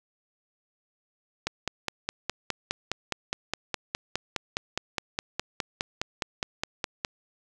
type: click train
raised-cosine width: 0.2 ms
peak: -10 dBFS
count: 28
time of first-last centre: 1.47-7.049 s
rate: 4.84 Hz
effects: none